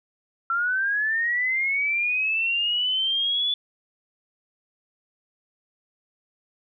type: linear sweep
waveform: sine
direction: up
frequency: 1349 to 3464 Hz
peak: -21 dBFS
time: 0.5-3.54 s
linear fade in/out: 2 ms
effects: none